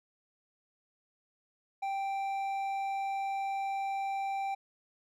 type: tone with hard clipping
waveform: sine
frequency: 784 Hz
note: G5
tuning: in tune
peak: -33 dBFS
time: 1.82-4.55 s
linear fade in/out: 10 ms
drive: 6 dB
effects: none